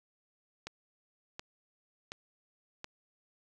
click train, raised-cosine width 0.2 ms, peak -23 dBFS, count 4, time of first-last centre 0.67-2.844 s, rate 1.38 Hz, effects none

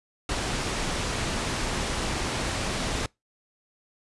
pink low-pass noise, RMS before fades -29 dBFS, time 0.29-3.06 s, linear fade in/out 2 ms, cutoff 8100 Hz, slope 12 dB/octave, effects noise-tail reverb RT60 0.2 s tail -25 dB re dry + resampled to 24000 Hz

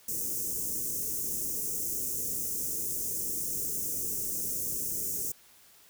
white band-stop noise, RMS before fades -33 dBFS, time 0.08-5.32 s, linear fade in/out 5 ms, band 490 to 5900 Hz, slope 48 dB/octave, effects white hiss -58 dBFS RMS until 5.89 s

